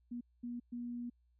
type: tone bursts at uneven times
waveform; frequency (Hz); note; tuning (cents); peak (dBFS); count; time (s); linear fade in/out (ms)
sine; 240.6; B3; -45; -39; 3; 0.11-0.21 / 0.43-0.6 / 0.72-1.1; 10
effects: added 60 Hz sine -69 dBFS peak until 1.39 s